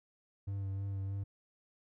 triangle tone with vibrato, 98 Hz, G2, in tune, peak -33 dBFS, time 0.47-1.24 s, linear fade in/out 10 ms, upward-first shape sine, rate 3.2 Hz, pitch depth 22 cents each way, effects none

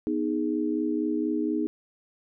sine chord, G# minor, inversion first, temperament equal, 246.9 / 311.1 / 415.3 Hz, B3 / D#4 / G#4, 0 / 0 / 0 cents, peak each -30 / -26 / -32 dBFS, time 0.07-1.67 s, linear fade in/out 0 ms, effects none

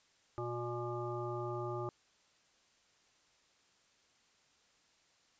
harmonic tone, 120 Hz, B2, 49 cents flat, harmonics 1 / 3 / 5 / 7 / 9 / 10, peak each -42 / -40 / -46 / -46 / -55 / -45 dBFS, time 0.38-1.89 s, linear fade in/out 0 ms, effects white hiss -70 dBFS RMS until 5.39 s + resampled to 16000 Hz

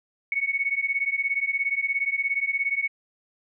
sine beating tone pair, 2210 / 2227 Hz, C#7 / C#7, -6 / +7 cents, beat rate 17 Hz, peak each -26 dBFS, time 0.32-2.88 s, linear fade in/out 2 ms, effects none

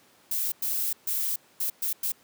violet noise bursts at uneven times, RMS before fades -28 dBFS, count 6, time 0.31-0.52 / 0.62-0.93 / 1.07-1.36 / 1.6-1.7 / 1.82-1.93 / 2.03-2.12 s, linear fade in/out 5 ms, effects pink hiss -59 dBFS RMS until 2.23 s + high-pass 200 Hz 12 dB/octave

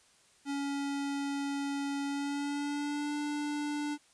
square tone with pitch glide, 280.8 to 294.3 Hz, C#4 to D4, +22 to +4 cents, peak -33 dBFS, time 0.45-3.98 s, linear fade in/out 50 ms, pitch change +82 cents, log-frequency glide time 2.05-3.15 s, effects white hiss -64 dBFS RMS until 4.13 s + resampled to 22050 Hz

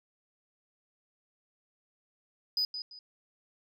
sine tone with echo, 4978 Hz, D#8, in tune, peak -24 dBFS, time 2.57-2.65 s, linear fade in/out 2 ms, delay 170 ms, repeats 2, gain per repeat -11 dB, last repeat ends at 2.99 s, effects tanh soft clip ceiling -25 dBFS

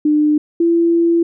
sine tone pair in turn, 300.5 / 337.3 Hz, D4 / E4, +40 / +40 cents, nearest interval major second, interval 200 cents, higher second, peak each -10 dBFS, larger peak neither, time 0.05-0.38 / 0.6-1.23 s, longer second, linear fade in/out 5 ms, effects none

